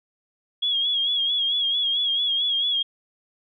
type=tone with vibrato; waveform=sine; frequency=3314 Hz; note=G#7; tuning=4 cents flat; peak=-20 dBFS; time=0.62-2.83 s; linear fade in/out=10 ms; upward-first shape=sine; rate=4.5 Hz; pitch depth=57 cents each way; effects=none